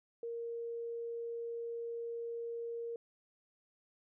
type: tone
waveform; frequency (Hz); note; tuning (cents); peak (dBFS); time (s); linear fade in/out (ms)
sine; 466.2; A#4; 0; -38; 0.23-2.96; 2
effects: none